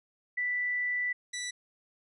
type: tone pair in turn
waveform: sine / 15% pulse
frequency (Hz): 1975.5 / 1968.2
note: B6 / B6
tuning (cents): 0 / -6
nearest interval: unison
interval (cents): 6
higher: first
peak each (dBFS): -28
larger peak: neither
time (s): 0.37-1.13 / 1.33-1.51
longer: first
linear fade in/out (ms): 10
effects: resampled to 24000 Hz

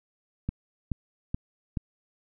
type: click train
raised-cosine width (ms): 5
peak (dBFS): -16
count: 4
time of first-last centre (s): 0.49-1.772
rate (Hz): 2.34
effects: none

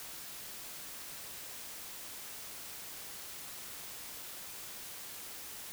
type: silence
effects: white hiss -46 dBFS RMS until 5.72 s

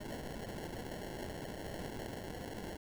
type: noise with sample-and-hold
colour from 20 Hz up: violet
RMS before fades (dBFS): -44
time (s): 0-2.77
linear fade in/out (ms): 10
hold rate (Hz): 1225
effects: none

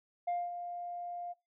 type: tone with ADSR envelope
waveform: sine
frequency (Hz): 702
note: F5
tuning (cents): +9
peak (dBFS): -28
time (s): 0.27-1.34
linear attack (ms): 11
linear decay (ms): 220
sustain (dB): -10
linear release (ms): 28
effects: noise-tail reverb RT60 0.2 s tail -19 dB re dry + tanh soft clip ceiling -29 dBFS

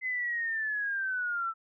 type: linear sweep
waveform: sine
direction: down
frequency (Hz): 2052 to 1318.5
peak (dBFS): -29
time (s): 0.01-1.54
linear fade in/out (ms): 50
effects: none

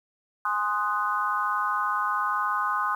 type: chord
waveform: sine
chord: Ab dominant seventh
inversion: none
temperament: equal with one note detuned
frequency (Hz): 830.6 / 1046.5 / 1244.5 / 1487.7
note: Ab5 / C6 / Eb6 / Gb6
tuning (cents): 0 / 0 / 0 / +9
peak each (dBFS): -33 / -28 / -27 / -31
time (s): 0.45-2.95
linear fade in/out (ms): 2
effects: 9-bit

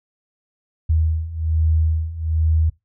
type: beating tone pair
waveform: sine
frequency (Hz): 79 / 80.2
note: D#2 / E2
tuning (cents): +27 / -47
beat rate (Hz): 1.2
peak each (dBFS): -21 / -18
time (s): 0.89-2.7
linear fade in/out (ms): 10
effects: noise-tail reverb RT60 0.2 s tail -22 dB re dry

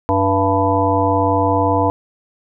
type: harmonic tone with a mistuned harmonic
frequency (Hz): 97.3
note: G2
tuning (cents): -12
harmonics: 1 / 3 / 5 / 7 / 9 / 10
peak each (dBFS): -20 / -20 / -20 / -20 / -20 / -20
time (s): 0.09-1.9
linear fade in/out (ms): 0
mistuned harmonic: 10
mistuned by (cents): +36
effects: none

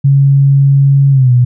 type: tone with pitch glide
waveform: sine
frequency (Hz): 138.59 to 123.47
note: C#3 to B2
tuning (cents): 0 to 0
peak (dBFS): -4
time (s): 0.04-1.45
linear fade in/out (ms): 10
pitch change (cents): -200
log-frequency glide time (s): 1.11-1.32
effects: none

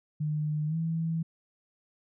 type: tone with pitch glide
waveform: sine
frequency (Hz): 151.6 to 163.42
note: D#3 to E3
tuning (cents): -45 to -15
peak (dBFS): -27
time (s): 0.2-1.23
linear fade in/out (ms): 10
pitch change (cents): +130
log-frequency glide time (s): 0.67-0.76
effects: none

